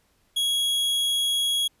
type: tone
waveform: 45% pulse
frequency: 3322 Hz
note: G#7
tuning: in tune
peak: -21 dBFS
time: 0.36-1.68 s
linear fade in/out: 10 ms
effects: pink hiss -66 dBFS RMS until 1.8 s + resampled to 32000 Hz